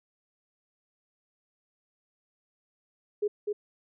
sine tone with echo, 415.3 Hz, G#4, in tune, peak -24 dBFS, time 3.22-3.28 s, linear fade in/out 10 ms, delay 250 ms, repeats 1, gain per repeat -3 dB, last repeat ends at 3.53 s, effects none

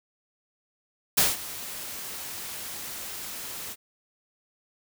white noise with ADSR envelope, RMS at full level -19 dBFS, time 1.17-3.76 s, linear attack 10 ms, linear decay 180 ms, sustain -18 dB, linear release 44 ms, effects none

